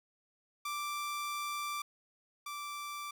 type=tone pair in turn; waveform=sawtooth; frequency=1174.7 / 1169.9 Hz; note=D6 / D6; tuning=0 / -7 cents; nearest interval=unison; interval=7 cents; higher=first; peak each=-32 / -36 dBFS; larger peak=first; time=0.65-1.82 / 2.46-3.11 s; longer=first; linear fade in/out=5 ms; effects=none